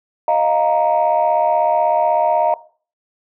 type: chord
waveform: sine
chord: Eb suspended second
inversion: none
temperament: equal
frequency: 622.3 / 698.5 / 932.3 Hz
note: Eb5 / F5 / Bb5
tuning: 0 / 0 / 0 cents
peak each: -16 dBFS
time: 0.28-2.54 s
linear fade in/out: 2 ms
effects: noise-tail reverb RT60 0.4 s tail -18 dB re dry + tanh soft clip ceiling -6 dBFS